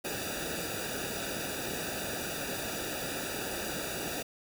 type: noise with comb filter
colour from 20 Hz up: pink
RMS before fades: -36 dBFS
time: 0.04-4.23 s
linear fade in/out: 10 ms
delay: 0.94 ms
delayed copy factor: -1
effects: none